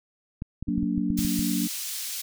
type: clicks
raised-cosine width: 5 ms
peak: -19 dBFS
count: 10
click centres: 0.421 / 0.626 / 0.685 / 0.78 / 0.83 / 0.979 / 1.104 / 1.191 / 1.249 / 1.392 s
type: chord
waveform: sine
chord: Gb augmented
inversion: none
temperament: just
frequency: 185 / 231.2 / 289.1 Hz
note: Gb3 / Bb3 / D4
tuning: 0 / -14 / -27 cents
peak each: -28 dBFS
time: 0.67-1.68 s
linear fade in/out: 20 ms
type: high-pass noise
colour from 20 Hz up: pink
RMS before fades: -33 dBFS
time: 1.17-2.22 s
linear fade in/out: 10 ms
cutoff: 4300 Hz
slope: 12 dB/octave
effects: none